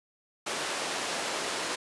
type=band-pass noise; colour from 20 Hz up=pink; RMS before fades=-33 dBFS; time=0.46-1.76 s; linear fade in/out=10 ms; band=410 to 8700 Hz; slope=12 dB/octave; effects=resampled to 24000 Hz